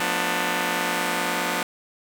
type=chord; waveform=5% pulse; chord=B half-diminished seventh; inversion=second; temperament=just; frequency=177.8 / 222.2 / 246.9 / 296.3 Hz; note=F3 / A3 / B3 / D4; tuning=+31 / +17 / 0 / +15 cents; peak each=-17 / -22 / -17 / -17 dBFS; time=0-1.63 s; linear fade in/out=2 ms; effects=none